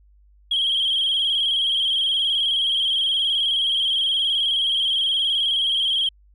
sine tone with vibrato, 3217 Hz, G7, 44 cents sharp, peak -17 dBFS, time 0.51-6.09 s, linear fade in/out 5 ms, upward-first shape square, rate 19 Hz, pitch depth 43 cents each way, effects tanh soft clip ceiling -14 dBFS + added 50 Hz sine -51 dBFS peak until 6.34 s

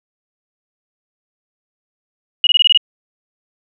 sine tone bursts, 2895 Hz, F#7, 38 cents flat, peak -7 dBFS, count 7, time 2.44-2.775 s, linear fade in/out 2 ms, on 29 ms, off 22 ms, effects none

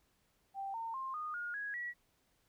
sine tone with pitch steps, 784 / 911 / 1058.7 / 1230.2 / 1429.6 / 1661.2 / 1930.4 Hz, G5 / A#5 / C6 / D#6 / F6 / G#6 / B6, 0 / -40 / +20 / -20 / +40 / 0 / -40 cents, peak -38 dBFS, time 0.54-1.94 s, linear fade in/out 50 ms, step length 200 ms, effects pink hiss -75 dBFS RMS until 2.48 s

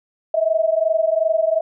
sine tone pair together, 634.3 / 657 Hz, D#5 / E5, +33 / -6 cents, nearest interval minor second, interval 61 cents, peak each -18 dBFS, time 0.34-1.61 s, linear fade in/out 5 ms, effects none

